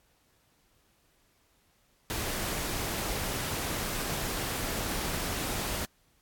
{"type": "noise", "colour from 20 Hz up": "pink", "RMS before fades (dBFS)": -33, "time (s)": [2.1, 5.85], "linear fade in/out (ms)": 0, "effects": ["pink hiss -68 dBFS RMS until 6.21 s", "AAC 64 kbps"]}